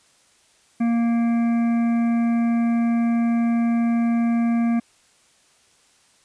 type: harmonic tone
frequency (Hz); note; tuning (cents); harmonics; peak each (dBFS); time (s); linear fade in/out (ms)
233.1; A#3; 0; 1 / 3 / 5 / 7 / 9 / 10; -17 / -32 / -39 / -42 / -43 / -43; 0.8-4.8; 10
effects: white hiss -58 dBFS RMS until 6.24 s + resampled to 22050 Hz